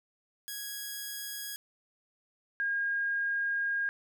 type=tone pair in turn; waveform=5% pulse / sine; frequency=1656 / 1622.9 Hz; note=G#6 / G#6; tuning=-5 / -40 cents; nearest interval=unison; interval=35 cents; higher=first; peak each=-26 / -28 dBFS; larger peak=first; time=0.48-1.56 / 2.6-3.89 s; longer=second; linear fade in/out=0 ms; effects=none